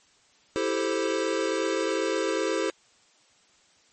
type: chord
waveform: square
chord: A minor seventh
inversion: second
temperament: equal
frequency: 329.6 / 392 / 440 / 523.3 Hz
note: E4 / G4 / A4 / C5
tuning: 0 / 0 / 0 / 0 cents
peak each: -31 dBFS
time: 0.56-2.7 s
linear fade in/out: 0 ms
effects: white hiss -61 dBFS RMS until 3.92 s + MP3 32 kbps